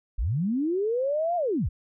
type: linear two-way sweep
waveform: sine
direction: up then down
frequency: 36.63 to 717 to 36.63 Hz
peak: -23 dBFS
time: 0.18-1.69 s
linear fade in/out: 10 ms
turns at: 1.36 s
effects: none